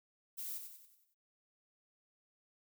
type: noise with echo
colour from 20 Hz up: violet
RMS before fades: -43 dBFS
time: 0.37-0.59 s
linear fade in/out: 20 ms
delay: 93 ms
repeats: 6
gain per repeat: -6 dB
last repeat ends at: 1.148 s
effects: none